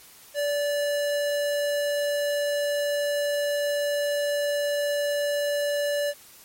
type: tone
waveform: square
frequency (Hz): 580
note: D5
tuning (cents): -22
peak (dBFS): -24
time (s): 0.34-6.14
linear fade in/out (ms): 50
effects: white hiss -50 dBFS RMS until 6.44 s + MP3 64 kbps